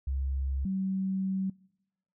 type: tone pair in turn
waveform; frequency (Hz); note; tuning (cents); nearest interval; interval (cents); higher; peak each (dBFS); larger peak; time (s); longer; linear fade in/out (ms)
sine; 67.5 / 190.92; C#2 / G3; -45 / -45; octave + tritone; 1800; second; -28; neither; 0.07-0.65 / 0.65-1.5; second; 5
effects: noise-tail reverb RT60 0.9 s tail -24 dB re dry